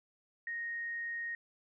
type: tone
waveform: sine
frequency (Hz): 1864.7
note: A#6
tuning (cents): 0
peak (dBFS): -36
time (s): 0.47-1.35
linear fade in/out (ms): 2
effects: none